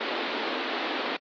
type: band-pass noise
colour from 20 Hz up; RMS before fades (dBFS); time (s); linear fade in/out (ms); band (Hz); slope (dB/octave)
pink; -31; 0-1.17; 10; 260 to 4200; 48
effects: AAC 48 kbps